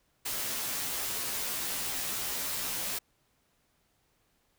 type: noise with comb filter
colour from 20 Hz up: white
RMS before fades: -34 dBFS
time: 0.25-2.99 s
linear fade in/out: 10 ms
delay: 13 ms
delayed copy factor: -0.9
effects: pink hiss -72 dBFS RMS until 4.58 s